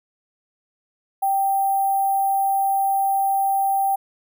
sine tone with sample-and-hold, 784 Hz, G5, in tune, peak -17 dBFS, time 1.22-3.96 s, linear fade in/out 10 ms, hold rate 11025 Hz, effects none

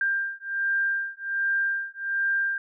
sine beating tone pair, 1590 / 1591.3 Hz, G6 / G6, +24 / +26 cents, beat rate 1.3 Hz, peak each -27 / -27 dBFS, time 0.01-2.58 s, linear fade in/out 2 ms, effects none

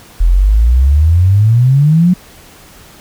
sine exponential sweep, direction up, 40.56 to 185.2 Hz, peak -5 dBFS, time 0.2-2.14 s, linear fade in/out 10 ms, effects pink hiss -39 dBFS RMS until 3 s

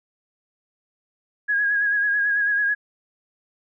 sine tone with vibrato, 1653 Hz, G#6, 9 cents flat, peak -18 dBFS, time 1.48-2.75 s, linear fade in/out 20 ms, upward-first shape sine, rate 9.1 Hz, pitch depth 38 cents each way, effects none

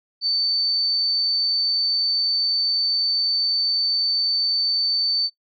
sine tone, 4544 Hz, C#8, 42 cents sharp, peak -19 dBFS, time 0.21-5.3 s, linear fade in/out 50 ms, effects noise-tail reverb RT60 0.1 s tail -19 dB re dry

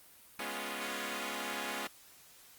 5% pulse chord, C# dominant seventh, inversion second, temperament equal, 207.7 / 246.9 / 277.2 / 349.2 Hz, G#3 / B3 / C#4 / E#4, 0 / 0 / 0 / 0 cents, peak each -31 dBFS, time 0.39-1.87 s, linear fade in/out 2 ms, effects white hiss -58 dBFS RMS until 2.58 s + Opus 32 kbps

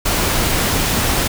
pink noise, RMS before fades -17 dBFS, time 0.05-1.28 s, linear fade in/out 10 ms, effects none

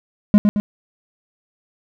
triangle tone with echo, 207 Hz, G#3, 5 cents flat, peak -4 dBFS, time 0.34-0.38 s, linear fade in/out 0 ms, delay 110 ms, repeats 2, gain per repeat -5 dB, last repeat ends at 0.6 s, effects none

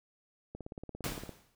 click train, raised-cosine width 2 ms, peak -29 dBFS, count 14, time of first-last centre 0.55-1.293 s, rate 17.5 Hz
pink noise with exponential decay, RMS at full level -35 dBFS, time 1.04-1.55 s, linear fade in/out 1 ms, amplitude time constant 110 ms
effects none

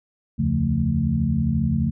sine tone cluster, 73.2 / 85 / 139.8 / 174.6 / 222.3 Hz, D2 / F2 / C#3 / F3 / A3, -5 / -46 / +15 / 0 / +18 cents, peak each -29 / -27 / -23 / -26 / -23 dBFS, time 0.38-1.91 s, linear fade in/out 20 ms, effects none

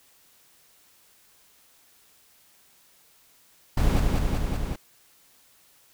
brown noise with echo, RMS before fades -21 dBFS, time 3.77-4 s, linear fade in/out 5 ms, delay 190 ms, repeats 4, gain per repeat -2 dB, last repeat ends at 4.76 s, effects white hiss -59 dBFS RMS until 5.93 s

